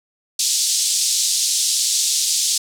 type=band-pass noise; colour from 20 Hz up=white; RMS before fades=-19 dBFS; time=0.39-2.58 s; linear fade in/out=5 ms; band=3900 to 8400 Hz; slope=24 dB/octave; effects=none